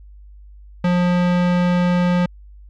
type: tone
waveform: square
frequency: 177.6 Hz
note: F3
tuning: 29 cents sharp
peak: -15 dBFS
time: 0.84-2.26 s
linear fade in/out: 5 ms
effects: added 50 Hz sine -39 dBFS peak until 2.69 s + low-pass 3000 Hz 12 dB/octave